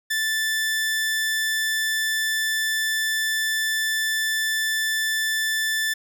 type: tone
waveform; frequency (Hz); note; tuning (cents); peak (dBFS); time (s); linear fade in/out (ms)
sawtooth; 1760; A6; 0; -18; 0.1-5.94; 10
effects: none